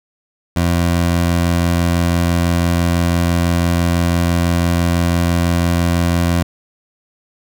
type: tone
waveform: 20% pulse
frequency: 86 Hz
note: F2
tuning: 26 cents flat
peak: -8 dBFS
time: 0.56-6.43 s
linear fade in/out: 5 ms
effects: none